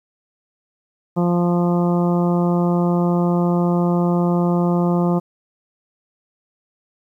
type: harmonic tone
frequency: 174.61 Hz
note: F3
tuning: in tune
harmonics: 1 / 2 / 3 / 4 / 5 / 6 / 7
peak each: -16 / -22 / -26 / -28 / -30 / -32 / -33 dBFS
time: 1.16-5.2 s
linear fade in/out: 20 ms
effects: 9-bit